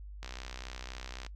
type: click train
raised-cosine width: 0.2 ms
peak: -25 dBFS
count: 67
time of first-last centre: 0.23-1.264 s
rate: 63.8 Hz
effects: noise-tail reverb RT60 0.1 s tail -21 dB re dry + added 50 Hz sine -43 dBFS peak until 1.35 s